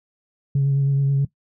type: tone with vibrato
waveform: sine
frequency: 138.59 Hz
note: C#3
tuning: in tune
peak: -14 dBFS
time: 0.55-1.25 s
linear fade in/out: 5 ms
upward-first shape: sine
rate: 9.3 Hz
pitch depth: 18 cents each way
effects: noise-tail reverb RT60 0.1 s tail -18 dB re dry + tanh soft clip ceiling -13 dBFS